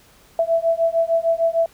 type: beating tone pair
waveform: sine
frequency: 660 / 666.6 Hz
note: E5 / E5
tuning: +2 / +19 cents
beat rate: 6.6 Hz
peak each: -19 dBFS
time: 0.39-1.66 s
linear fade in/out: 2 ms
effects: pink hiss -52 dBFS RMS until 1.73 s